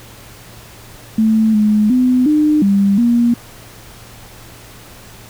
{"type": "tone with pitch steps", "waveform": "sine", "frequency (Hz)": [220.1, 211.7, 252.4, 302.6, 198.7, 237.2], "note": ["A3", "G#3", "B3", "D#4", "G3", "A#3"], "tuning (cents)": [1, 33, 38, -48, 24, 30], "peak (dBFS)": -9, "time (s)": [1.18, 3.34], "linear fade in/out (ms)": 5, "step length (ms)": 360, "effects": ["added 114 Hz sine -43 dBFS peak until 5.29 s", "pink hiss -39 dBFS RMS until 5.29 s"]}